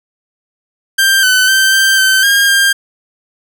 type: tone with pitch steps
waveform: sawtooth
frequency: 1580 / 1511 / 1555 / 1569 / 1542 / 1616 / 1599 Hz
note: G6 / F#6 / G6 / G6 / G6 / G#6 / G6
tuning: +13 / +36 / -14 / +1 / -29 / -48 / +34 cents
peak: -4 dBFS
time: 0.98-2.73 s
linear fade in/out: 10 ms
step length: 250 ms
effects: none